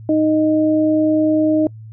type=tone pair together; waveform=sine; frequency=310 / 620 Hz; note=D#4 / D#5; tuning=-6 / -6 cents; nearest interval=octave; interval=1200 cents; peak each=-13 / -18 dBFS; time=0.09-1.67 s; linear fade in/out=2 ms; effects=noise-tail reverb RT60 0.1 s tail -26 dB re dry + added 110 Hz sine -33 dBFS peak until 1.92 s